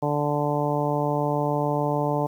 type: harmonic tone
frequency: 146.7 Hz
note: D3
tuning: 2 cents flat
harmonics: 1 / 2 / 3 / 4 / 5 / 6 / 7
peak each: -27 / -29 / -29 / -28 / -31 / -29 / -35 dBFS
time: 0.02-2.27 s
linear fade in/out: 10 ms
effects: 9-bit